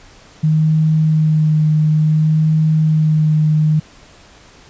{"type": "tone with vibrato", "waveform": "sine", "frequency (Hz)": 155.4, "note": "D#3", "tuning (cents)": -2, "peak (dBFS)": -10, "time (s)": [0.43, 3.8], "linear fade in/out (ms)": 10, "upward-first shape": "sine", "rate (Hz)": 0.57, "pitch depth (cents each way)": 16, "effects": ["pink hiss -44 dBFS RMS until 4.69 s", "resampled to 16000 Hz"]}